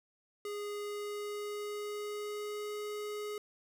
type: tone with pitch glide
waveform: square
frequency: 412.6 to 418.4 Hz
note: G#4 to G#4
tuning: -11 to +13 cents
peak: -38 dBFS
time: 0.45-3.38 s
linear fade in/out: 2 ms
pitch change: +24 cents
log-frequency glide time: 0.78-2.75 s
effects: none